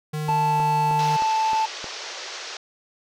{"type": "tone with pitch glide", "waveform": "square", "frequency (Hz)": [152.6, 151.63], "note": ["D#3", "D#3"], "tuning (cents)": [-33, -44], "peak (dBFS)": -26, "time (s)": [0.13, 1.17], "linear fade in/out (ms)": 10, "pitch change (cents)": -11, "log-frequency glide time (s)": [0.45, 0.54]}
{"type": "tone", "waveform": "triangle", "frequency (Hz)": 879, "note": "A5", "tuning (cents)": -2, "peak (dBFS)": -17, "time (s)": [0.28, 1.66], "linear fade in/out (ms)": 10}
{"type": "click train", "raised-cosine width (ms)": 1, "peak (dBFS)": -20, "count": 6, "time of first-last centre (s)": [0.29, 1.843], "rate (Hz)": 3.22}
{"type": "band-pass noise", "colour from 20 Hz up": "white", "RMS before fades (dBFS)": -35, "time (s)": [0.99, 2.57], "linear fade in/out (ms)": 2, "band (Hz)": [360, 6200], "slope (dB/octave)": 48}
{"effects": []}